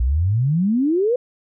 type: exponential sweep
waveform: sine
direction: up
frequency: 56.7 to 513 Hz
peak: -15 dBFS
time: 0-1.16 s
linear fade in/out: 5 ms
effects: none